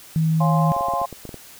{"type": "tone", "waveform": "sine", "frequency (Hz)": 160, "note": "D#3", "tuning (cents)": 49, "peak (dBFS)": -16, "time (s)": [0.16, 0.72], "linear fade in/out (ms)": 0}
{"type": "chord", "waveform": "sine", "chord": "Db major seventh", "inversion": "none", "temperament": "equal with one note detuned", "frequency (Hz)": [550.2, 698.5, 830.6, 1046.5], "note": ["Db5", "F5", "Ab5", "C6"], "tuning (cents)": [-13, 0, 0, 0], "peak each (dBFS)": [-29, -24, -27, -24], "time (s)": [0.4, 1.06], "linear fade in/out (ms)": 10}
{"type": "clicks", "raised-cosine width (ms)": 2, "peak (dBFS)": -21, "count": 9, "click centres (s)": [0.765, 0.809, 0.885, 0.937, 1.016, 1.127, 1.253, 1.292, 1.343]}
{"effects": ["white hiss -44 dBFS RMS until 1.59 s"]}